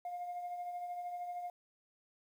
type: tone with tremolo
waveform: sine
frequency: 709 Hz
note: F5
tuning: 26 cents sharp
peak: -35 dBFS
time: 0.05-1.5 s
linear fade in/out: 2 ms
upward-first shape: triangle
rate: 13 Hz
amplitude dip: 55%
effects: tanh soft clip ceiling -36 dBFS + 11-bit